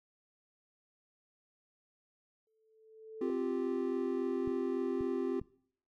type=tone with exponential growth; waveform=sine; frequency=440 Hz; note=A4; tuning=in tune; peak=-37 dBFS; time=2.47-3.3 s; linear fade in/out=1 ms; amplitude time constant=180 ms
type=chord; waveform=triangle; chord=C suspended fourth; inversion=none; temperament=just; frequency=261.6 / 348.8 / 392.4 Hz; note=C4 / F4 / G4; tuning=0 / -2 / +2 cents; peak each=-34 dBFS; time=3.21-5.4 s; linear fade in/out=5 ms
type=clicks; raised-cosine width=5 ms; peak=-32 dBFS; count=3; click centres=4.476 / 5.009 / 5.415 s
effects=noise-tail reverb RT60 0.6 s tail -22 dB re dry